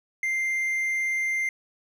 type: tone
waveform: triangle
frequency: 2094 Hz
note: C7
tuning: 1 cent sharp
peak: -22 dBFS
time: 0.23-1.49 s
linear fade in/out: 2 ms
effects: none